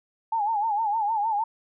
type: tone with vibrato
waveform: sine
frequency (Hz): 861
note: A5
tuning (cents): -38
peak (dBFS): -22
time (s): 0.32-1.44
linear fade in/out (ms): 5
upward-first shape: sine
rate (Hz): 6.5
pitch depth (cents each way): 110
effects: none